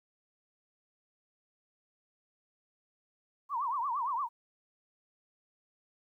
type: tone with vibrato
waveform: sine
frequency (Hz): 1037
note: C6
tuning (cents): -16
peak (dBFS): -30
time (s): 3.49-4.29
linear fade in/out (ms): 50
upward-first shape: triangle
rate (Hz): 8.7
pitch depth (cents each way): 250
effects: 12-bit